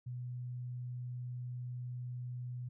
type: tone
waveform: sine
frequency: 123.7 Hz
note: B2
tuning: 3 cents sharp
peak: -39 dBFS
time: 0.06-2.69 s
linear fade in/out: 10 ms
effects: none